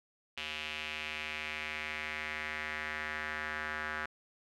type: tone with band-pass filter sweep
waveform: square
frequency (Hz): 76.8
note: D#2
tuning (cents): -22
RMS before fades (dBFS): -39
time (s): 0.37-4.06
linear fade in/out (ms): 5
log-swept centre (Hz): 2800 to 1600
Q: 3.4
effects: none